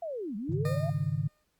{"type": "linear two-way sweep", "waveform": "sine", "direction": "down then up", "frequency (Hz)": [698.5, 190.2, 698.5], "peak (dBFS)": -33, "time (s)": [0.02, 0.9], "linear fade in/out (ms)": 5, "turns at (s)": 0.36}
{"type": "chord", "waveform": "sine", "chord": "Ab suspended fourth", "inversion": "none", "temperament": "equal", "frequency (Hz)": [103.83, 138.59, 155.56], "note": ["Ab2", "Db3", "Eb3"], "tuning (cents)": [0, 0, 0], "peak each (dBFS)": [-34, -31, -31], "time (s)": [0.49, 1.28], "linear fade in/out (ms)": 5}
{"type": "tone with exponential decay", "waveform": "20% pulse", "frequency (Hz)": 609, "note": "D#5", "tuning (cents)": -37, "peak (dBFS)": -30, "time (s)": [0.65, 1.44], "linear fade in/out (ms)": 2, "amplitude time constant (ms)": 170}
{"effects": ["pink hiss -75 dBFS RMS until 1.59 s", "Opus 48 kbps"]}